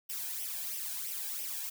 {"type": "noise with flanger", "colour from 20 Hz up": "blue", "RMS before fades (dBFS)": -38, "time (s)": [0.09, 1.7], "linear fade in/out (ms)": 10, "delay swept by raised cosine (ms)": [0.35, 1.27], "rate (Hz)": 3, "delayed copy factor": 0.65, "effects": []}